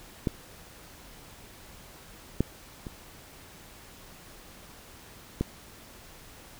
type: clicks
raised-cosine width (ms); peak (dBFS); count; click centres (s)
3; -12 / -10 / -25 / -13; 4; 0.272 / 2.406 / 2.868 / 5.41
effects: pink hiss -50 dBFS RMS until 6.59 s